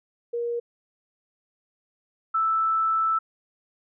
sine tone pair in turn, 473 / 1318.7 Hz, A#4 / E6, +25 / 0 cents, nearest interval octave + tritone, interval 1775 cents, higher second, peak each -25 / -20 dBFS, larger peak second, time 0.33-0.6 / 2.34-3.19 s, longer second, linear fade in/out 10 ms, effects none

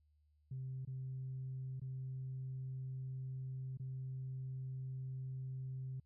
sine tone with dropouts, 130.81 Hz, C3, in tune, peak -40 dBFS, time 0.51-6 s, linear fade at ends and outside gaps 5 ms, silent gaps 0.851-0.873 / 1.798-1.816 / 3.773-3.797 s, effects tanh soft clip ceiling -37 dBFS + added 75 Hz sine -70 dBFS peak until 6.05 s

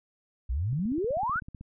sine exponential sweep, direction up, 55 to 1568 Hz, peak -26 dBFS, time 0.49-1.4 s, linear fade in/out 10 ms
click train, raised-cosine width 5 ms, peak -30 dBFS, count 15, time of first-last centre 0.73-1.611 s, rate 15.9 Hz
effects none

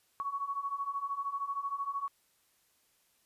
sine beating tone pair, 1108.7 / 1121.7 Hz, C#6 / C#6, 0 / +20 cents, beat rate 13 Hz, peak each -38 / -35 dBFS, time 0.2-2.08 s, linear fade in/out 0 ms, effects white hiss -71 dBFS RMS until 3.25 s + resampled to 32000 Hz

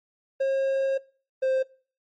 triangle tone pair in turn, 539 / 525.2 Hz, C#5 / C5, -49 / +6 cents, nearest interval unison, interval 45 cents, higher first, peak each -19 dBFS, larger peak neither, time 0.4-0.98 / 1.42-1.63 s, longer first, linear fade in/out 10 ms, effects noise-tail reverb RT60 0.4 s tail -22 dB re dry + MP3 32 kbps

